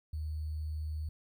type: tone with sample-and-hold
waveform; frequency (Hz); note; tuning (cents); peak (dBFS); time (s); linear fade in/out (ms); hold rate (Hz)
sine; 77.2; D#2; -13; -34; 0.13-1.09; 5; 4410
effects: none